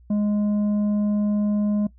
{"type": "tone with tanh clipping", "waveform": "triangle", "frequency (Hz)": 207.7, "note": "G#3", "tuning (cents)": 0, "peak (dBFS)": -20, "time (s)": [0.1, 1.87], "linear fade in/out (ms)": 5, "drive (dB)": 10, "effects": ["noise-tail reverb RT60 0.1 s tail -18 dB re dry", "added 60 Hz sine -48 dBFS peak until 1.98 s"]}